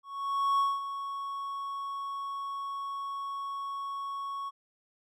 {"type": "tone with ADSR envelope", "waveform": "triangle", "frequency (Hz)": 1108.7, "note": "C#6", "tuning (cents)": 0, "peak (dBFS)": -21, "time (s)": [0.03, 4.51], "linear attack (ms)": 560, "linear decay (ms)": 210, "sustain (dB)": -11, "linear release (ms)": 31, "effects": []}